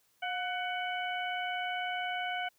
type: harmonic tone with a mistuned harmonic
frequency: 747 Hz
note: F#5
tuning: 16 cents sharp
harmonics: 1 / 2 / 3 / 4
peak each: -35 / -38 / -40 / -41 dBFS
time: 0.22-2.49 s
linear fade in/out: 10 ms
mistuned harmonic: 1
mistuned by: -64 cents
effects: white hiss -71 dBFS RMS until 2.58 s

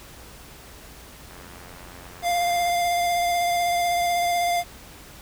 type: click train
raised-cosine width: 0.5 ms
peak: -30 dBFS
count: 124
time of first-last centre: 1.31-2.698 s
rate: 88.6 Hz
type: tone with vibrato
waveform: square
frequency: 698.5 Hz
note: F5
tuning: in tune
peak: -21 dBFS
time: 2.22-4.64 s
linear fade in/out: 50 ms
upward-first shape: sine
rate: 16 Hz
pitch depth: 15 cents each way
effects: added 60 Hz sine -50 dBFS peak until 5.21 s + pink hiss -45 dBFS RMS until 5.21 s

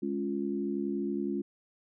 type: chord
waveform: sine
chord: Db major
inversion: second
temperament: equal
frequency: 207.7 / 277.2 / 349.2 Hz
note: Ab3 / Db4 / F4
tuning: 0 / 0 / 0 cents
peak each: -34 dBFS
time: 0.02-1.42 s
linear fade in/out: 10 ms
effects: none

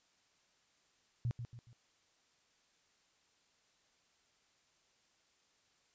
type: tone with echo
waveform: sine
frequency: 119.1 Hz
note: A#2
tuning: 38 cents sharp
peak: -32 dBFS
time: 1.25-1.31 s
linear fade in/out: 0 ms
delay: 140 ms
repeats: 3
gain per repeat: -8 dB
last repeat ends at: 1.73 s
effects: white hiss -73 dBFS RMS until 5.94 s + resampled to 16000 Hz

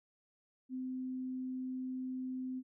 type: tone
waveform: sine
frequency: 257.2 Hz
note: C4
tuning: 30 cents flat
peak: -37 dBFS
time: 0.69-2.63 s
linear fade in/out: 50 ms
effects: none

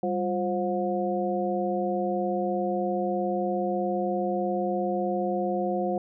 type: tone cluster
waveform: sine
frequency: 196.3 / 353.1 / 530 / 722 Hz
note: G3 / F4 / C5 / F#5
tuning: +3 / +19 / +22 / -43 cents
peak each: -30 dBFS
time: 0.03-5.98 s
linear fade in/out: 2 ms
effects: none

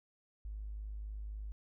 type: tone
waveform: triangle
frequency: 51.91 Hz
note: G#1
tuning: in tune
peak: -36 dBFS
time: 0.45-1.52 s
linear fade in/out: 0 ms
effects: tanh soft clip ceiling -38 dBFS

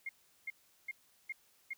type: tone bursts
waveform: sine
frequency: 2131 Hz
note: C7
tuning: 31 cents sharp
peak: -37 dBFS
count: 5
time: 0.06-1.735 s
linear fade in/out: 5 ms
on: 31 ms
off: 380 ms
effects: white hiss -69 dBFS RMS until 1.77 s

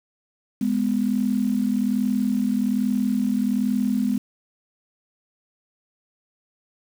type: tone pair together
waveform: sine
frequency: 207.7 / 248.9 Hz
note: G#3 / B3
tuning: 0 / +14 cents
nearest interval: minor third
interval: 314 cents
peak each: -22 dBFS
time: 0.61-4.18 s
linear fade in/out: 5 ms
effects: 7-bit

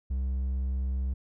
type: tone with hard clipping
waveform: sine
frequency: 65.41 Hz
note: C2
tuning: in tune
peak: -28 dBFS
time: 0.1-1.14 s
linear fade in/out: 10 ms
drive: 3 dB
effects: none

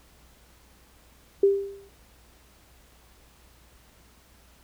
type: tone with exponential decay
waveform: sine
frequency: 396.2 Hz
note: G4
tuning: 18 cents sharp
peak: -13 dBFS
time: 1.43-1.89 s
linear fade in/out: 5 ms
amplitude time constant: 100 ms
effects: added 60 Hz sine -58 dBFS peak until 4.63 s + pink hiss -58 dBFS RMS until 4.63 s

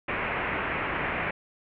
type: low-pass noise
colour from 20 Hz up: white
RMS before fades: -30 dBFS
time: 0.08-1.31 s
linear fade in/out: 5 ms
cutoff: 2500 Hz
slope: 48 dB/octave
effects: none

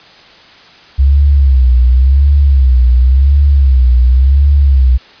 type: tone with vibrato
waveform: sine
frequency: 66.1 Hz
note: C2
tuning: 18 cents sharp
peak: -4 dBFS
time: 0.98-4.98 s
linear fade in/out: 20 ms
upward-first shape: sine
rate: 0.92 Hz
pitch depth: 130 cents each way
effects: white hiss -39 dBFS RMS until 5.2 s + resampled to 11025 Hz

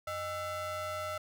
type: ring-modulated tone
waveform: square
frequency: 353.9 Hz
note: F4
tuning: 23 cents sharp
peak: -33 dBFS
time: 0.07-1.18 s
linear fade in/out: 5 ms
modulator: 971 Hz
effects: none

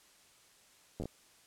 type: slowing click train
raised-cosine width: 2 ms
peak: -26 dBFS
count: 5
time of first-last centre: 1-1.056 s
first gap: 10 ms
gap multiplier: 1.23
effects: white hiss -63 dBFS RMS until 1.46 s + low-pass 10000 Hz 12 dB/octave

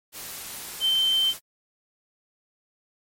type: tone in noise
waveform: sine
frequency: 3105 Hz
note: G7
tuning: 17 cents flat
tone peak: -19 dBFS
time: 0.8-1.34 s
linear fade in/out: 50 ms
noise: white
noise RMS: -37 dBFS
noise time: 0.12-1.4 s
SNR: +15 dB
effects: MP3 64 kbps

